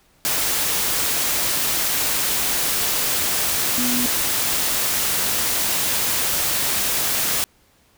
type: tone in noise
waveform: sine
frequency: 245.4 Hz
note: B3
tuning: 11 cents flat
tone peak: -22 dBFS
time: 3.78-4.06 s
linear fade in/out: 0 ms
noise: white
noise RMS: -21 dBFS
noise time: 0.25-7.44 s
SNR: -4 dB
effects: pink hiss -58 dBFS RMS until 7.97 s